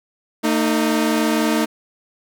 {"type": "tone pair together", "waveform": "sawtooth", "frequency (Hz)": [226, 310], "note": ["A3", "D#4"], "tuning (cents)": [47, -6], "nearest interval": "perfect fourth", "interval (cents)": 547, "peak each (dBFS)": -15, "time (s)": [0.43, 1.66], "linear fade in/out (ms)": 20, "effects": []}